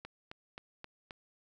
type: click train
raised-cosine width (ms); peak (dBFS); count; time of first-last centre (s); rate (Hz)
0.3; -28; 5; 0.05-1.108; 3.78
effects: none